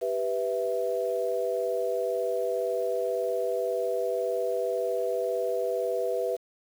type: chord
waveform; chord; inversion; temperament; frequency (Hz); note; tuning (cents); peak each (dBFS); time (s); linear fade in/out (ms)
sine; E minor; first; equal; 392 / 493.9 / 659.3; G4 / B4 / E5; 0 / 0 / 0; -32 / -28 / -31; 0.01-6.37; 20
effects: 8-bit